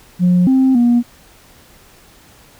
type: tone with pitch steps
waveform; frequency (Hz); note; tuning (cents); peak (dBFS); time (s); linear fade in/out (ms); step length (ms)
sine; 178.8 / 263 / 239.6; F3 / C4 / A#3; +41 / +9 / +48; -7; 0.19-1.03; 50; 280
effects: tanh soft clip ceiling -6 dBFS + pink hiss -46 dBFS RMS until 2.59 s